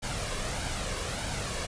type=noise with flanger; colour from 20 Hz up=pink; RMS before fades=-33 dBFS; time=0.02-1.67 s; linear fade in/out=20 ms; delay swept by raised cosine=1.3 to 1.8 ms; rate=1.6 Hz; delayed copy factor=+0.5; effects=resampled to 22050 Hz